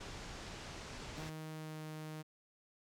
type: low-pass noise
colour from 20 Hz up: pink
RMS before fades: -48 dBFS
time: 0-1.3 s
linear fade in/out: 10 ms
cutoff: 7100 Hz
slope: 24 dB/octave
type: tone with pitch glide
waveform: sawtooth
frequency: 156.9 to 155.46 Hz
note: D#3 to D#3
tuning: +15 to -1 cents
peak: -40 dBFS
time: 1.16-2.23 s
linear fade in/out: 20 ms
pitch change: -16 cents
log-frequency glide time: 1.49-1.82 s
effects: none